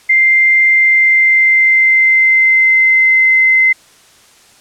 sine tone with pitch glide, 2093 to 2063 Hz, C7 to C7, 0 to -25 cents, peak -6 dBFS, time 0.09-3.73 s, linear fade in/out 10 ms, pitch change -25 cents, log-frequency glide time 0.63-3.36 s, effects white hiss -45 dBFS RMS until 4.6 s + low-pass 9000 Hz 12 dB/octave

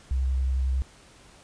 sine tone with vibrato, 65.41 Hz, C2, in tune, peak -22 dBFS, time 0.11-0.82 s, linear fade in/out 0 ms, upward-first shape sine, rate 11 Hz, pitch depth 18 cents each way, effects pink hiss -53 dBFS RMS until 1.43 s + resampled to 22050 Hz

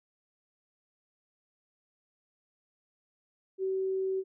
sine tone, 381 Hz, G4, 49 cents flat, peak -28 dBFS, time 3.58-4.24 s, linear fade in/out 50 ms, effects none

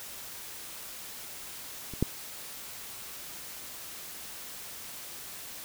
clicks, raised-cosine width 3 ms, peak -28 / -11 dBFS, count 2, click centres 1.937 / 2.026 s, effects white hiss -43 dBFS RMS until 5.64 s

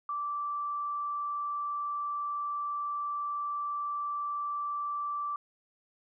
sine tone, 1167 Hz, D6, 11 cents flat, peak -31 dBFS, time 0.09-5.36 s, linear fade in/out 2 ms, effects none

